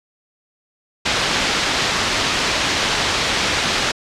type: low-pass noise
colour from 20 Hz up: white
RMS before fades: -19 dBFS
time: 1.05-3.92 s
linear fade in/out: 10 ms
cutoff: 4600 Hz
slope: 12 dB/octave
effects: low-pass 7000 Hz 12 dB/octave